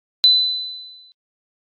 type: tone with exponential decay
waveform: sine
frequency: 4008 Hz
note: B7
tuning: 25 cents sharp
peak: -7 dBFS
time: 0.24-1.12 s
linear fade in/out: 0 ms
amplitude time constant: 190 ms
effects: AAC 48 kbps